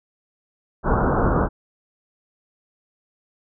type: low-pass noise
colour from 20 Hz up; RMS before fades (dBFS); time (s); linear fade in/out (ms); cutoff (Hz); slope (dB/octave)
pink; -19; 0.83-1.49; 50; 1500; 96
effects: none